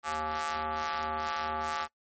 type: ring-modulated tone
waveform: sawtooth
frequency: 155.56 Hz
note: D#3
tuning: in tune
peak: -24 dBFS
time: 0.03-1.88 s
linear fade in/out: 50 ms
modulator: 1010 Hz
effects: noise-tail reverb RT60 0.1 s tail -22 dB re dry + MP3 32 kbps